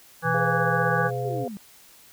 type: harmonic tone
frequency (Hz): 164.81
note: E3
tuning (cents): 0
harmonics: 1 / 3 / 5 / 7 / 9 / 10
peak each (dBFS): -28 / -28 / -28 / -28 / -28 / -28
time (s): 0.22-1.11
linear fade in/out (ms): 50
type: tone with pitch glide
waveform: sine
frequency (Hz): 123.5 to 126.46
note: B2 to B2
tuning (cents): 0 to +41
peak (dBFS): -29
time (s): 0.24-1.45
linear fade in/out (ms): 20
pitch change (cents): +41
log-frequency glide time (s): 0.68-1.32
type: chord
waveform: sine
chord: F minor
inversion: first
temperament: equal with one note detuned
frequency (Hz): 415.3 / 510.1 / 698.5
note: Ab4 / C5 / F5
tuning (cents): 0 / -44 / 0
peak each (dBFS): -32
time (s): 0.34-1.48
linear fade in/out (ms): 2
type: exponential sweep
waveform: sine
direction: down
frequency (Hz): 428.4 to 190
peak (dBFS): -33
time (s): 1.25-1.57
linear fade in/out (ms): 0
effects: white hiss -52 dBFS RMS until 2.12 s